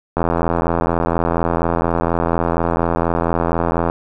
click train, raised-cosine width 1 ms, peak -3 dBFS, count 315, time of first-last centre 0.17-3.899 s, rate 84.2 Hz, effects none

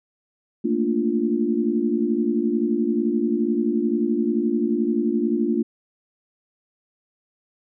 sine chord, Bb major seventh, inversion third, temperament equal with one note detuned, 220 / 231.5 / 293.7 / 349.2 Hz, A3 / Bb3 / D4 / F4, 0 / -12 / 0 / 0 cents, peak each -26 / -23 / -25 / -24 dBFS, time 0.64-5.63 s, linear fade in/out 10 ms, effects none

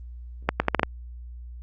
accelerating click train, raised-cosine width 0.5 ms, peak -4 dBFS, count 6, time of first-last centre 0.49-0.832 s, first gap 110 ms, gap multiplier 0.76, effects added 60 Hz sine -37 dBFS peak until 1.62 s + Opus 32 kbps

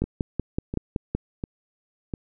two click trains, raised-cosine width 3 ms, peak -16 / -11 dBFS, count 4 / 7, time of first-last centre 0.04-2.138 / 0.02-1.15 s, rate 1.43 / 5.31 Hz, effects none

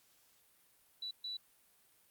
sine tone bursts at uneven times, 3951 Hz, B7, in tune, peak -39 dBFS, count 2, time 1.02-1.11 / 1.24-1.37 s, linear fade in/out 5 ms, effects white hiss -69 dBFS RMS until 2.1 s + Opus 48 kbps

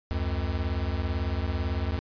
square beating tone pair, 70.9 / 88.9 Hz, C#2 / F2, +40 / +31 cents, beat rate 18 Hz, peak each -30 dBFS, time 0.11-1.99 s, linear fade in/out 0 ms, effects resampled to 11025 Hz

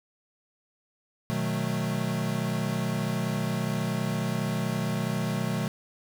square chord, B dominant seventh, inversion none, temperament equal, 123.47 / 155.56 / 185 / 220 Hz, B2 / D#3 / F#3 / A3, 0 / 0 / 0 / 0 cents, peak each -33 dBFS, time 1.3-5.68 s, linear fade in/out 0 ms, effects none

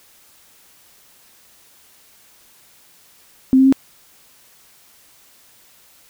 sine tone with pitch steps, 261.6 / 265.1 / 268.6 Hz, C4 / C4 / C4, 0 / +23 / +46 cents, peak -8 dBFS, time 3.53-3.725 s, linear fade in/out 0 ms, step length 65 ms, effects white hiss -51 dBFS RMS until 6.09 s

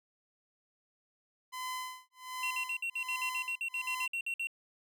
sawtooth tone with tremolo, 1019 Hz, C6, 46 cents flat, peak -32 dBFS, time 1.52-4.07 s, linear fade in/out 20 ms, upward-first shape sine, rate 1.3 Hz, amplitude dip 100%
triangle tone bursts, 2730 Hz, F7, 40 cents flat, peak -31 dBFS, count 16, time 2.43-4.471 s, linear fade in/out 2 ms, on 76 ms, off 55 ms
effects none

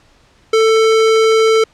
square tone, 443.7 Hz, A4, 14 cents sharp, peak -9 dBFS, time 0.53-1.64 s, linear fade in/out 5 ms, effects pink hiss -51 dBFS RMS until 1.73 s + low-pass 6000 Hz 12 dB/octave

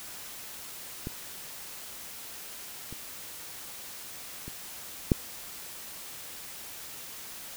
clicks, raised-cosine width 3 ms, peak -21 / -28 / -27 / -7 dBFS, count 4, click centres 1.071 / 2.926 / 4.48 / 5.118 s, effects white hiss -43 dBFS RMS until 7.56 s

